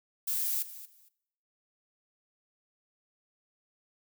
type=noise with echo; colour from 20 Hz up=violet; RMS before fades=-31 dBFS; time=0.27-0.63 s; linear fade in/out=10 ms; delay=230 ms; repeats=2; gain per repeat=-15 dB; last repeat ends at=1.09 s; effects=noise-tail reverb RT60 0.8 s tail -21 dB re dry